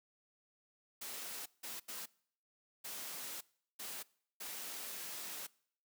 white noise bursts at uneven times, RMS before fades -45 dBFS, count 6, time 1.01-1.46 / 1.63-1.8 / 1.88-2.06 / 2.84-3.41 / 3.79-4.03 / 4.4-5.47 s, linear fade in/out 10 ms, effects noise-tail reverb RT60 0.6 s tail -23 dB re dry + high-pass 200 Hz 12 dB/octave

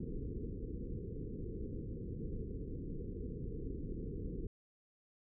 pink low-pass noise, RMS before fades -42 dBFS, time 0-4.47 s, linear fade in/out 5 ms, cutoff 480 Hz, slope 96 dB/octave, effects none

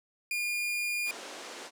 40% pulse tone, 2422 Hz, D#7, 47 cents flat, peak -29 dBFS, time 0.31-1.11 s, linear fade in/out 2 ms
pink band-pass noise, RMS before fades -44 dBFS, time 1.05-1.71 s, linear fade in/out 50 ms, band 300 to 8400 Hz, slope 24 dB/octave
effects none

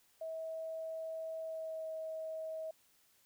sine tone with pitch glide, 645 to 638.3 Hz, E5 to D#5, -38 to +44 cents, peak -39 dBFS, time 0.21-2.71 s, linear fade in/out 5 ms, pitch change -18 cents, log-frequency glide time 1.42-1.88 s, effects white hiss -70 dBFS RMS until 3.25 s

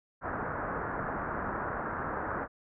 white low-pass noise, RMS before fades -35 dBFS, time 0.21-2.48 s, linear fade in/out 50 ms, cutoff 1600 Hz, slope 48 dB/octave, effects none

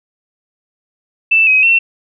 sine tone with pitch steps, 2651 / 2535 / 2705 Hz, E7 / D#7 / E7, +9 / +32 / +44 cents, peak -7 dBFS, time 1.31-1.79 s, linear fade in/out 10 ms, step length 160 ms, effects none

